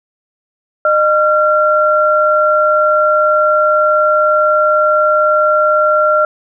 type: tone pair together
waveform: sine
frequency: 610.7 / 1371 Hz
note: D#5 / F6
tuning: -32 / -32 cents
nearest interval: octave + major second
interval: 1400 cents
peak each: -11 dBFS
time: 0.85-6.25 s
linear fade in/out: 2 ms
effects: none